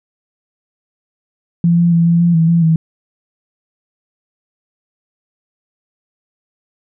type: tone with pitch steps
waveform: sine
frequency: 170.4 / 171.7 / 168 / 169.5 / 171.9 / 163.2 / 168.9 / 161.5 Hz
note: F3 / F3 / E3 / E3 / F3 / E3 / E3 / E3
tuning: -42 / -29 / +33 / +49 / -27 / -17 / +42 / -35 cents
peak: -8 dBFS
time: 1.64-2.76 s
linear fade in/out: 2 ms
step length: 140 ms
effects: none